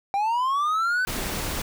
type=linear sweep; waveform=triangle; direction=up; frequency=778 to 1529 Hz; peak=-19 dBFS; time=0.14-1.05 s; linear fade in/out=0 ms
type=noise; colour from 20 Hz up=pink; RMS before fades=-29 dBFS; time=1.07-1.62 s; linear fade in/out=5 ms
effects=none